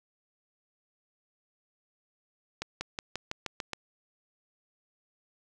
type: accelerating click train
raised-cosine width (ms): 0.2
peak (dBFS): -16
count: 8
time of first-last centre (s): 2.62-3.733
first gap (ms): 190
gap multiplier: 0.94
effects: none